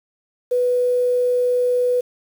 sine tone with quantisation, 494.6 Hz, B4, 3 cents sharp, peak -15 dBFS, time 0.51-2.01 s, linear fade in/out 10 ms, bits 7, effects none

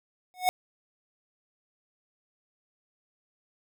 square tone with exponential growth, 733 Hz, F#5, 16 cents flat, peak -18 dBFS, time 0.34-0.49 s, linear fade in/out 0 ms, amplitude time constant 32 ms, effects none

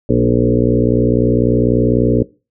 harmonic tone with a mistuned harmonic, 60.1 Hz, B1, 46 cents flat, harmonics 1 / 2 / 3 / 4 / 5 / 6 / 7 / 8 / 9, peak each -22 / -17 / -23 / -17 / -17 / -23 / -17 / -20 / -22 dBFS, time 0.09-2.23 s, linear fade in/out 5 ms, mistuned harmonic 4, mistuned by -27 cents, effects noise-tail reverb RT60 0.3 s tail -21 dB re dry

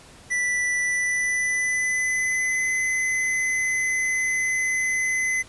square tone with pitch glide, 1975.5 to 2033 Hz, B6 to B6, 0 to +50 cents, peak -22 dBFS, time 0.3-5.43 s, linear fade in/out 20 ms, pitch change +50 cents, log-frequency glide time 0.8-2.7 s, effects pink hiss -48 dBFS RMS until 5.48 s + resampled to 24000 Hz

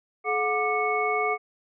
sine tone cluster, 427.3 / 726 / 1185 / 2204 Hz, G#4 / F#5 / D6 / C#7, +49 / -33 / +15 / -11 cents, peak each -28 dBFS, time 0.24-1.38 s, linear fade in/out 50 ms, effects none

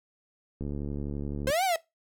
click train, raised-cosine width 3 ms, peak -22 dBFS, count 65, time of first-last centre 0.61-1.501 s, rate 71.8 Hz
45% pulse linear two-way sweep, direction up then down, 506 to 789 to 635 Hz, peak -24 dBFS, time 1.47-1.76 s, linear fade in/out 2 ms, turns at 1.64 s
effects noise-tail reverb RT60 0.2 s tail -20 dB re dry

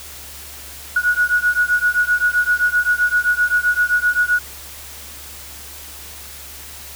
sine beating tone pair, 1455 / 1462.7 Hz, F#6 / F#6, -29 / -20 cents, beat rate 7.7 Hz, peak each -17 dBFS, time 0.96-4.39 s, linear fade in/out 5 ms, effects added 71 Hz sine -42 dBFS peak until 6.95 s + white hiss -36 dBFS RMS until 6.95 s

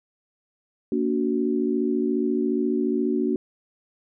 sine chord, Bb augmented, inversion none, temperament equal with one note detuned, 233.1 / 287.5 / 370 Hz, Bb3 / D4 / F#4, 0 / -37 / 0 cents, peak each -25 dBFS, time 0.92-3.36 s, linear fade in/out 2 ms, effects none

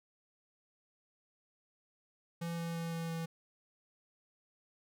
square tone with pitch steps, 168.7 / 167.73 / 166.76 / 165.8 / 164.85 Hz, E3 / E3 / E3 / E3 / E3, +40 / +30 / +20 / +10 / 0 cents, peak -37 dBFS, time 2.41-3.26 s, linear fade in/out 10 ms, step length 170 ms, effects none

